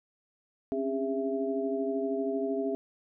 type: tone cluster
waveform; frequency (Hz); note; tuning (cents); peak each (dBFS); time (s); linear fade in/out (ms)
sine; 268.1 / 280.9 / 405.9 / 663; C4 / C#4 / G#4 / E5; +42 / +23 / -40 / +10; -33 / -38 / -31 / -35; 0.72-2.75; 0
effects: none